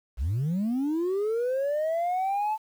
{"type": "linear sweep", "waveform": "sine", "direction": "up", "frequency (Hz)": [51.91, 880], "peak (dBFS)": -22, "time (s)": [0.17, 2.58], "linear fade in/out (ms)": 50, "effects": ["tanh soft clip ceiling -23 dBFS", "9-bit"]}